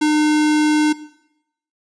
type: tone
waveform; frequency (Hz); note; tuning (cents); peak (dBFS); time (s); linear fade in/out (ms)
square; 303.4; D#4; -44; -14; 0.01-0.93; 10
effects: noise-tail reverb RT60 0.8 s tail -17 dB re dry + resampled to 22050 Hz